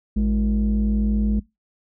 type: tone pair together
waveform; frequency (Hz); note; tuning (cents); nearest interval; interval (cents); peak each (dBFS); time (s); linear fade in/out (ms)
sine; 55.88 / 209.4; A1 / G#3; +27 / +15; octave + major seventh; 2288; -18; 0.16-1.4; 10
effects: noise-tail reverb RT60 0.2 s tail -22 dB re dry + tanh soft clip ceiling -14 dBFS